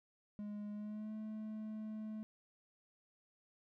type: tone with pitch glide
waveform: triangle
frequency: 207.7 to 216.1 Hz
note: G#3 to A3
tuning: 0 to -31 cents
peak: -40 dBFS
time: 0.39-2.23 s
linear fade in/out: 0 ms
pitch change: +69 cents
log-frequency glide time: 0.72-1.13 s
effects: none